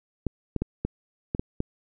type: clicks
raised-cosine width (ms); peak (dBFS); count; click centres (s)
3; -13; 7; 0.267 / 0.563 / 0.62 / 0.85 / 1.349 / 1.395 / 1.604
effects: none